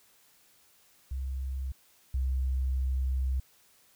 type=tone pair in turn; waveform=sine; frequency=66 / 65.17 Hz; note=C2 / C2; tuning=+16 / -6 cents; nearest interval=unison; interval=22 cents; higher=first; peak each=-31 / -26 dBFS; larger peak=second; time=1.11-1.72 / 2.14-3.4 s; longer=second; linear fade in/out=5 ms; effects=white hiss -63 dBFS RMS until 3.95 s